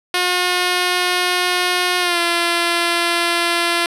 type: tone with pitch glide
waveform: 5% pulse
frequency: 359.6 to 342.6 Hz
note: F#4 to F4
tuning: -49 to -33 cents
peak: -4 dBFS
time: 0.14-3.86 s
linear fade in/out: 2 ms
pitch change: -84 cents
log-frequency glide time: 2-2.19 s
effects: low-pass 11000 Hz 12 dB/octave